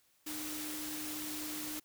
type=tone in noise; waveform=sine; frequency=304.6 Hz; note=D#4; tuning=37 cents flat; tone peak=-43 dBFS; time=0.26-1.8 s; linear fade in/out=10 ms; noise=white; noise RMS=-42 dBFS; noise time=0.26-1.8 s; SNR=-4 dB; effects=white hiss -71 dBFS RMS until 1.84 s